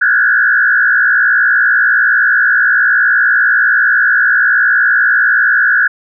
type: tone with frequency modulation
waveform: sine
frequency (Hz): 1568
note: G6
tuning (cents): 0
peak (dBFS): -7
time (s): 0.01-5.88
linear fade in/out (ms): 10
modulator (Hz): 60.6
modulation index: 2.2
effects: none